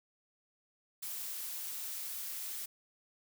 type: noise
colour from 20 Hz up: blue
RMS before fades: -41 dBFS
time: 1.02-2.66 s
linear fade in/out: 10 ms
effects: none